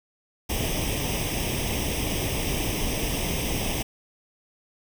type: noise with comb filter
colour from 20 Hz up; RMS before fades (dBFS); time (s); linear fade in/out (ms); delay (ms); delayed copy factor
pink; -27; 0.49-3.83; 10; 0.35; +0.8
effects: none